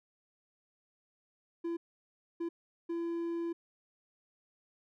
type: tone bursts at uneven times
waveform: triangle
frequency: 337.5 Hz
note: E4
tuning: 41 cents sharp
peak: -31 dBFS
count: 3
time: 1.64-1.77 / 2.4-2.49 / 2.89-3.53 s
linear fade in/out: 10 ms
effects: none